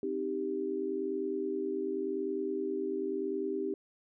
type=chord; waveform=sine; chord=C minor; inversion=none; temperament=equal; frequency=261.6 / 311.1 / 392 Hz; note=C4 / Eb4 / G4; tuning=0 / 0 / 0 cents; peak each=-39 / -37 / -33 dBFS; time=0.03-3.74 s; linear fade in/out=2 ms; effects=none